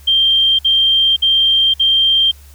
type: tone bursts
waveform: sine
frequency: 3169 Hz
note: G7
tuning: 18 cents sharp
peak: -9 dBFS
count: 4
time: 0.07-2.315 s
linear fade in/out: 10 ms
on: 520 ms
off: 55 ms
effects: added 71 Hz sine -38 dBFS peak until 2.54 s + white hiss -47 dBFS RMS until 2.54 s